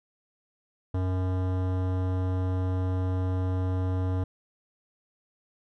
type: tone with hard clipping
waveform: sine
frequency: 92.5 Hz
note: F#2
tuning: in tune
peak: -27 dBFS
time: 0.94-4.24 s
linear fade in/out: 5 ms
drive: 18 dB
effects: none